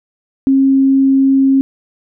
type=tone; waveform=sine; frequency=269.7 Hz; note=C#4; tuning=47 cents flat; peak=-7 dBFS; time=0.47-1.61 s; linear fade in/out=0 ms; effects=none